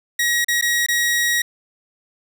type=tone with dropouts; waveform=sawtooth; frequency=1900 Hz; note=A#6; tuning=33 cents sharp; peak=-13 dBFS; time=0.19-1.42 s; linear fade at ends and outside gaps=5 ms; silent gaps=0.446-0.483 / 0.613-0.623 / 0.864-0.885 s; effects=none